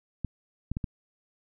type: clicks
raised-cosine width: 5 ms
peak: -18 dBFS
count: 4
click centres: 0.247 / 0.716 / 0.769 / 0.842 s
effects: none